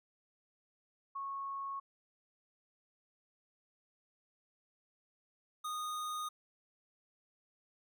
sine / square tone pair in turn, 1100 / 1234.7 Hz, C#6 / D#6, -14 / -14 cents, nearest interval major second, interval 200 cents, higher second, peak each -38 / -38 dBFS, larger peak neither, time 1.15-1.8 / 5.64-6.29 s, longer neither, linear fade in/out 10 ms, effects none

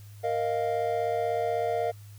triangle chord, Bb suspended fourth, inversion none, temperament equal, 466.2 / 622.3 / 698.5 Hz, Bb4 / Eb5 / F5, 0 / 0 / 0 cents, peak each -28 / -29 / -27 dBFS, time 0.23-1.92 s, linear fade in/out 20 ms, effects added 103 Hz sine -44 dBFS peak until 2.18 s + white hiss -58 dBFS RMS until 2.18 s

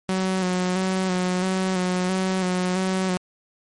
sawtooth tone with vibrato, 185 Hz, F#3, in tune, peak -17 dBFS, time 0.09-3.17 s, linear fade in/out 0 ms, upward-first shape square, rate 1.5 Hz, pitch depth 27 cents each way, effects MP3 48 kbps

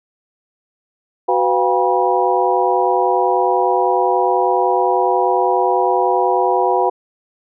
sine tone cluster, 373.7 / 500 / 708 / 798 / 967 Hz, F#4 / B4 / F5 / G5 / B5, +17 / +21 / +23 / +31 / -37 cents, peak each -19 dBFS, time 1.28-6.9 s, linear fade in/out 10 ms, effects none

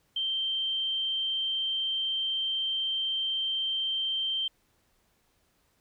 sine tone, 3136 Hz, G7, in tune, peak -27 dBFS, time 0.16-4.48 s, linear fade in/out 5 ms, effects pink hiss -70 dBFS RMS until 5.8 s

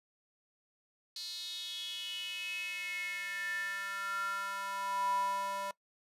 square tone with high-pass filter sweep, 197.2 Hz, G3, 11 cents sharp, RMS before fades -38 dBFS, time 1.16-5.71 s, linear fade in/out 2 ms, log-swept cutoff 4300 to 790 Hz, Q 7.8, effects noise-tail reverb RT60 0.1 s tail -21 dB re dry + resampled to 32000 Hz

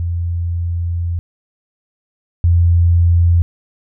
sine tone pair in turn, 85.7 / 85.7 Hz, F2 / F2, -32 / -32 cents, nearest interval unison, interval 0 cents, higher neither, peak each -16 / -8 dBFS, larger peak second, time 0-1.19 / 2.44-3.42 s, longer first, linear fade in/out 0 ms, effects none

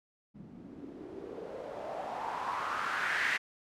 blue noise with low-pass filter sweep, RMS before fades -37 dBFS, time 0.34-3.38 s, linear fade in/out 20 ms, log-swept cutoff 200 to 2000 Hz, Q 4, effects none

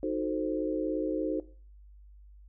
sine chord, D# diminished seventh, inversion none, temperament equal with one note detuned, 311.1 / 368.5 / 440 / 523.3 Hz, D#4 / F#4 / A4 / C5, 0 / -7 / 0 / 0 cents, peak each -32 / -34 / -35 / -35 dBFS, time 0.03-1.4 s, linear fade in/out 2 ms, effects noise-tail reverb RT60 0.4 s tail -17 dB re dry + added 50 Hz sine -50 dBFS peak until 2.48 s

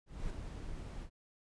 brown noise with ADSR envelope, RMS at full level -38 dBFS, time 0.06-1.1 s, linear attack 240 ms, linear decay 4 ms, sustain -5 dB, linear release 79 ms, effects resampled to 22050 Hz

